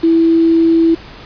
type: tone with quantisation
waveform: sine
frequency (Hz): 329.6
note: E4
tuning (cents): 0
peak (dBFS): -7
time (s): 0.03-0.95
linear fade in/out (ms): 10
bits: 5
effects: pink hiss -35 dBFS RMS until 1.25 s + resampled to 11025 Hz